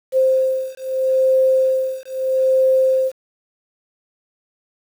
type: beating tone pair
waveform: sine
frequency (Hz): 523.3 / 524.08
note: C5 / C5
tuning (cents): 0 / +3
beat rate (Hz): 0.78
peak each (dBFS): -17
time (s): 0.12-3.12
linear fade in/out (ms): 50
effects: 7-bit